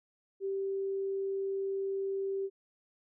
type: tone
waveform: sine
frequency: 390 Hz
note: G4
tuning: 9 cents flat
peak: -31 dBFS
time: 0.4-2.5 s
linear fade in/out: 50 ms
effects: none